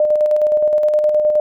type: tone with tremolo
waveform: sine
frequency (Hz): 604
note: D5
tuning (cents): +48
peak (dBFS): -10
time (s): 0-1.4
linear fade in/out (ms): 2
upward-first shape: square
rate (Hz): 9.6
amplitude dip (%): 35
effects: none